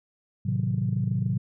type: chord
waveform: sine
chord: A diminished seventh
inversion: none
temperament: equal with one note detuned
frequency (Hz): 110 / 130.81 / 157.92 / 185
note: A2 / C3 / Eb3 / Gb3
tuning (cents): 0 / 0 / +26 / 0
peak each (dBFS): -27 / -27 / -32 / -29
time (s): 0.45-1.38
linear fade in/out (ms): 10
effects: tanh soft clip ceiling -14 dBFS